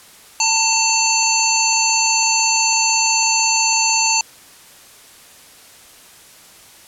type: harmonic tone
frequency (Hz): 894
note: A5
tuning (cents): +27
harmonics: 1 / 3 / 5 / 7 / 8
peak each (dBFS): -20 / -20 / -20 / -20 / -20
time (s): 0.4-4.21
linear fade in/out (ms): 2
effects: white hiss -44 dBFS RMS until 6.87 s + low-pass 12000 Hz 12 dB/octave